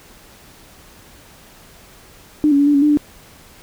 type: tone with pitch steps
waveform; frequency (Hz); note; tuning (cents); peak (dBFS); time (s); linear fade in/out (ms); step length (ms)
sine; 301 / 281.8 / 285.5 / 291.9 / 280.3 / 298.4 / 294.6; D4 / C#4 / D4 / D4 / C#4 / D4 / D4; +43 / +29 / -49 / -10 / +19 / +28 / +6; -10; 2.44-2.972; 0; 76
effects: pink hiss -45 dBFS RMS until 3.62 s